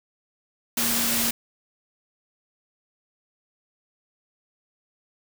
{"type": "tone in noise", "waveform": "sine", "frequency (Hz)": 233.7, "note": "A#3", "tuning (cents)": 5, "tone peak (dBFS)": -31, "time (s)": [0.77, 1.31], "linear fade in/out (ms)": 5, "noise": "white", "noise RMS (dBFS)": -24, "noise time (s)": [0.77, 1.31], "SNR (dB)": -10, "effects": []}